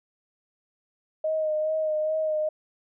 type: tone with vibrato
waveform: sine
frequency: 622.3 Hz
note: D#5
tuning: in tune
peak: -23 dBFS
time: 1.24-2.49 s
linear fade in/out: 5 ms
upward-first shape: sine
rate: 2.4 Hz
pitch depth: 25 cents each way
effects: none